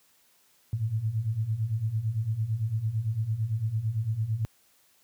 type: beating tone pair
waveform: sine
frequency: 105 / 113.9 Hz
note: G#2 / A#2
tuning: +19 / -40 cents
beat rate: 8.9 Hz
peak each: -31 / -27 dBFS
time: 0.73-4.45 s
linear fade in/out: 0 ms
effects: white hiss -64 dBFS RMS until 5.03 s + high-pass 60 Hz 12 dB/octave